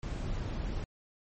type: noise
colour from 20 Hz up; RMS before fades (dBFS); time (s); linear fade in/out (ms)
brown; -35; 0.03-0.84; 0
effects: MP3 32 kbps